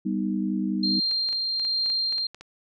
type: chord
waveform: sine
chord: G augmented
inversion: none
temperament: equal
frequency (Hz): 196 / 246.9 / 311.1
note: G3 / B3 / D#4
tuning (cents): 0 / 0 / 0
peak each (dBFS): -26 / -30 / -29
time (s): 0.05-1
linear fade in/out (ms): 10
type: tone with tremolo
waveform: sine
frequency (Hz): 4186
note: C8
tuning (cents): 0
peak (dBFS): -22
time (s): 0.83-2.27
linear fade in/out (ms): 5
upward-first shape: sine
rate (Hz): 1.2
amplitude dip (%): 25
type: clicks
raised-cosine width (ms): 0.2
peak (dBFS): -25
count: 11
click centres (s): 1.113 / 1.288 / 1.328 / 1.597 / 1.65 / 1.861 / 1.9 / 2.125 / 2.182 / 2.346 / 2.41
effects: none